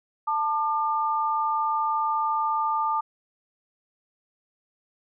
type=tone pair together; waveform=sine; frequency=885.8 / 1200 Hz; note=A5 / D6; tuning=+11 / +37 cents; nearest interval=perfect fourth; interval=526 cents; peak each=-25 dBFS; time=0.27-3.01 s; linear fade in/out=10 ms; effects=none